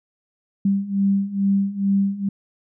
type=beating tone pair; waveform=sine; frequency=196 / 198.3 Hz; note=G3 / G3; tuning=0 / +20 cents; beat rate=2.3 Hz; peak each=-22 / -19 dBFS; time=0.65-2.29 s; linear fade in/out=5 ms; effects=none